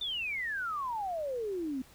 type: exponential sweep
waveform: sine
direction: down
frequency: 3635 to 250 Hz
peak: -32 dBFS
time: 0.01-1.82 s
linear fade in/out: 5 ms
effects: added 60 Hz sine -62 dBFS peak until 1.94 s + pink hiss -58 dBFS RMS until 1.94 s